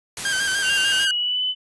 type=noise; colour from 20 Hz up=white; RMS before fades=-29 dBFS; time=0.17-1.05 s; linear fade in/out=2 ms
type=tone with vibrato; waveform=sawtooth; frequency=1568 Hz; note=G6; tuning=in tune; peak=-17 dBFS; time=0.25-1.11 s; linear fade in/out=2 ms; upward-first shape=square; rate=6.7 Hz; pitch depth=39 cents each way
type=tone with pitch glide; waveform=sine; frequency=2794 to 3012 Hz; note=F7 to F#7; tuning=0 to +30 cents; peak=-20 dBFS; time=0.63-1.55 s; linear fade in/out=50 ms; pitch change=+130 cents; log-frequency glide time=0.79-1.43 s
effects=resampled to 24000 Hz